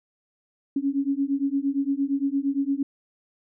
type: beating tone pair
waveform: sine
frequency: 273.1 / 281.8 Hz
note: C#4 / C#4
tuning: -26 / +29 cents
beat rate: 8.7 Hz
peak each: -25 dBFS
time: 0.76-2.83 s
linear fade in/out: 5 ms
effects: none